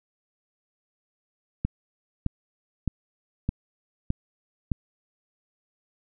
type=click train; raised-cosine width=5 ms; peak=-12 dBFS; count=6; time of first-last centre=1.65-4.717 s; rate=1.63 Hz; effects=none